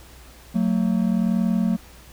triangle tone pair together, 185 / 226.1 Hz, F#3 / A3, 0 / +47 cents, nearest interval minor third, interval 347 cents, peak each -19 dBFS, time 0.54-1.77 s, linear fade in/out 20 ms, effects added 60 Hz sine -47 dBFS peak until 2.12 s + pink hiss -48 dBFS RMS until 2.12 s

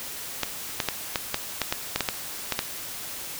clicks, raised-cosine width 0.2 ms, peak -6 dBFS, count 12, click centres 0.433 / 0.802 / 0.887 / 1.158 / 1.344 / 1.617 / 1.725 / 1.96 / 2.007 / 2.088 / 2.523 / 2.591 s, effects white hiss -36 dBFS RMS until 3.39 s

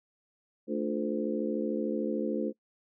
harmonic tone with a mistuned harmonic, 73.42 Hz, D2, in tune, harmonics 3 / 4 / 5 / 6 / 7, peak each -33 / -34 / -35 / -36 / -36 dBFS, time 0.67-2.53 s, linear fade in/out 50 ms, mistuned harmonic 5, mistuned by -66 cents, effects noise-tail reverb RT60 0.1 s tail -22 dB re dry

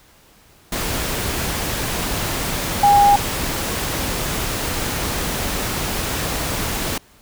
sine tone in noise, 812 Hz, G#5, 39 cents flat, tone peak -9 dBFS, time 2.83-3.16 s, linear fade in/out 5 ms, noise pink, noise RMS -23 dBFS, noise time 0.72-6.98 s, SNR +11 dB, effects pink hiss -51 dBFS RMS until 7.21 s

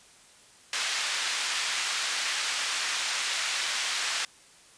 pink band-pass noise, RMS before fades -30 dBFS, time 0.73-4.25 s, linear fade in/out 2 ms, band 1700 to 6800 Hz, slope 12 dB/octave, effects white hiss -55 dBFS RMS until 4.77 s + resampled to 22050 Hz

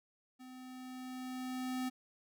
square tone with level ramp, 255.6 Hz, C4, 40 cents flat, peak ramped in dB -51 to -35 dBFS, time 0.39-1.9 s, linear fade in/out 20 ms, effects none

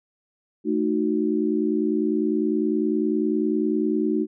sine chord, D# diminished, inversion second, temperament equal with one note detuned, 220 / 309.9 / 370 Hz, A3 / D#4 / F#4, 0 / -7 / 0 cents, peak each -25 / -23 / -25 dBFS, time 0.64-4.27 s, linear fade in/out 50 ms, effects none

